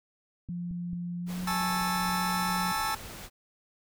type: clicks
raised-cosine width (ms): 5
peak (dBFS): -30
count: 3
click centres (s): 0.489 / 0.711 / 0.932
type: tone with pitch glide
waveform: sine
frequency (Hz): 174.61 to 181.08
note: F3 to F#3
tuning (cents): 0 to -37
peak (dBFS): -32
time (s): 0.49-2.72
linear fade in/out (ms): 5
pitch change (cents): +63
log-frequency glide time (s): 1.2-1.41
type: noise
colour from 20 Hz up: pink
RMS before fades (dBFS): -43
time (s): 1.26-3.3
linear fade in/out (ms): 50
type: chord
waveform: sawtooth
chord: A major seventh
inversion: third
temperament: just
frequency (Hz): 825 / 880 / 1100 / 1320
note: G#5 / A5 / C#6 / E6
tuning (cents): -12 / 0 / -14 / +2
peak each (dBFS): -32 / -28 / -33 / -28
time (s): 1.47-2.95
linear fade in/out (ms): 5
effects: none